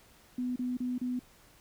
sine tone bursts, 249.2 Hz, B3, 16 cents sharp, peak -30 dBFS, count 4, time 0.38-1.193 s, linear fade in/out 5 ms, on 180 ms, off 31 ms, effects pink hiss -60 dBFS RMS until 1.6 s

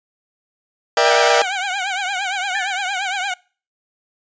sawtooth chord, E half-diminished seventh, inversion second, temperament just, 474.7 / 593.3 / 659.3 / 791.1 Hz, Bb4 / D5 / E5 / G5, +31 / +18 / 0 / +16 cents, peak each -14 dBFS, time 0.97-1.42 s, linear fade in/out 2 ms
15% pulse tone with vibrato, 768 Hz, G5, 36 cents flat, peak -14 dBFS, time 1.05-3.34 s, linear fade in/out 5 ms, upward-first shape triangle, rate 8.7 Hz, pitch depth 130 cents each way
sine tone with exponential decay, 1750 Hz, A6, 10 cents flat, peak -19 dBFS, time 2.55-2.91 s, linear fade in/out 2 ms, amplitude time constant 77 ms
effects noise-tail reverb RT60 0.4 s tail -25 dB re dry + resampled to 16000 Hz

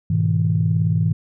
sine chord, E major, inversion first, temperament equal with one note detuned, 103.83 / 123.47 / 160.96 Hz, G#2 / B2 / E3, 0 / 0 / -41 cents, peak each -19 / -23 / -18 dBFS, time 0.1-1.13 s, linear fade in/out 5 ms, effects tanh soft clip ceiling -6 dBFS

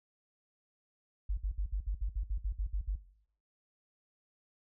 sine tone bursts, 48.55 Hz, G1, 16 cents flat, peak -29 dBFS, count 12, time 1.29-2.959 s, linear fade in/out 10 ms, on 85 ms, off 59 ms, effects noise-tail reverb RT60 0.7 s tail -18 dB re dry

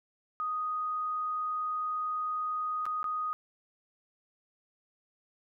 sine tone with dropouts, 1244.5 Hz, D#6, in tune, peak -30 dBFS, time 0.4-3.33 s, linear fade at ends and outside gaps 0 ms, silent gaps 2.855-2.864 / 3.03-3.042 s, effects none

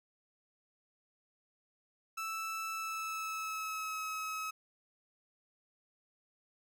30% pulse tone with pitch glide, 1318.5 to 1282.4 Hz, E6 to E6, 0 to -48 cents, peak -34 dBFS, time 2.17-4.51 s, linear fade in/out 10 ms, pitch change -48 cents, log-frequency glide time 2.71-4.02 s, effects none

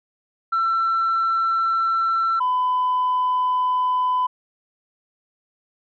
sine tone pair in turn, 1343 / 1004.3 Hz, E6 / B5, +32 / +29 cents, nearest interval perfect fourth, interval 503 cents, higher first, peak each -16 dBFS, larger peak neither, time 0.52-2.4 / 2.4-4.27 s, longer first, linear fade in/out 10 ms, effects tanh soft clip ceiling -15 dBFS

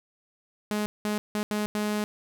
sawtooth tone bursts at uneven times, 210 Hz, G#3, 19 cents sharp, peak -22 dBFS, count 5, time 0.71-0.86 / 1.05-1.18 / 1.35-1.43 / 1.51-1.66 / 1.75-2.04 s, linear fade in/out 0 ms, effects none

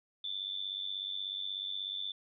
sine tone with amplitude modulation, 3520 Hz, A7, in tune, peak -32 dBFS, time 0.24-2.12 s, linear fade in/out 5 ms, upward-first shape sine, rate 96.5 Hz, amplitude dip 80%, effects none

